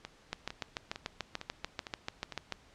two click trains, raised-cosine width 0.2 ms, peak -17 / -23 dBFS, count 16 / 6, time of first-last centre 0.33-2.523 / 0.05-2.323 s, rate 6.84 / 2.2 Hz, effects pink hiss -61 dBFS RMS until 2.74 s + low-pass 6000 Hz 12 dB/octave

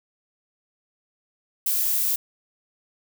violet noise, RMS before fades -23 dBFS, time 1.66-2.16 s, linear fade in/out 5 ms, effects none

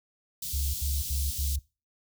white band-stop noise, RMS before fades -35 dBFS, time 0.42-1.56 s, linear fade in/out 5 ms, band 210 to 3600 Hz, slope 24 dB/octave
sine tone bursts, 69.6 Hz, C#2, 8 cents sharp, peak -27 dBFS, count 4, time 0.53-1.592 s, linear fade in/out 10 ms, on 210 ms, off 74 ms
effects noise-tail reverb RT60 0.3 s tail -22 dB re dry

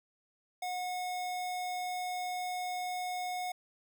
square tone, 727 Hz, F#5, 31 cents flat, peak -35 dBFS, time 0.62-3.52 s, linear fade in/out 5 ms, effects none

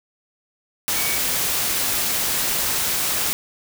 sine tone in noise, 2254 Hz, C#7, 28 cents sharp, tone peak -29 dBFS, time 0.96-1.18 s, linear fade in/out 0 ms, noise white, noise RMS -22 dBFS, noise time 0.88-3.33 s, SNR -10 dB, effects none

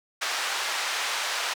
pink band-pass noise, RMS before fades -29 dBFS, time 0.21-1.54 s, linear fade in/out 10 ms, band 950 to 6200 Hz, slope 12 dB/octave, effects high-pass 400 Hz 12 dB/octave

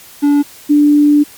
triangle / sine tone pair in turn, 288.6 / 293.6 Hz, D4 / D4, -30 / 0 cents, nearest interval unison, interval 30 cents, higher second, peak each -5 dBFS, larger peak neither, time 0.22-0.43 / 0.69-1.24 s, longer second, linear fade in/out 20 ms, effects white hiss -38 dBFS RMS until 1.37 s + MP3 96 kbps

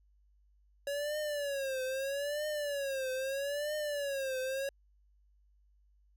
square tone with vibrato, 560 Hz, C#5, 18 cents sharp, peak -34 dBFS, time 0.87-4.69 s, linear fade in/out 2 ms, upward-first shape triangle, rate 0.78 Hz, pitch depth 150 cents each way, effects added 50 Hz sine -64 dBFS peak until 6.16 s

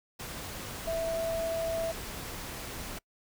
sine tone in noise, 659.3 Hz, E5, in tune, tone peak -29 dBFS, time 0.87-1.92 s, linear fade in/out 10 ms, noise pink, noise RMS -40 dBFS, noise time 0.19-2.99 s, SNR +8 dB, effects noise-tail reverb RT60 0.1 s tail -25 dB re dry

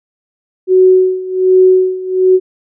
sine tone with tremolo, 372.1 Hz, F#4, 10 cents sharp, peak -3 dBFS, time 0.67-2.4 s, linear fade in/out 50 ms, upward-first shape sine, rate 1.3 Hz, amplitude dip 85%, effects none

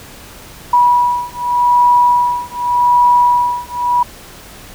sine beating tone pair, 973 / 973.85 Hz, B5 / B5, -26 / -25 cents, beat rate 0.85 Hz, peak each -12 dBFS, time 0.73-4.03 s, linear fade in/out 5 ms, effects pink hiss -36 dBFS RMS until 4.74 s

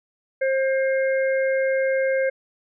harmonic tone, 532 Hz, C5, 29 cents sharp, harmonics 1 / 3 / 4, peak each -19 / -29 / -31 dBFS, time 0.41-2.3 s, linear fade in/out 10 ms, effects none

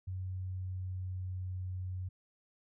sine tone with pitch glide, 93 to 92.14 Hz, F#2 to F#2, +9 to -7 cents, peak -36 dBFS, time 0.07-2.09 s, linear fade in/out 10 ms, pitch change -16 cents, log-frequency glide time 0.22-1.52 s, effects none

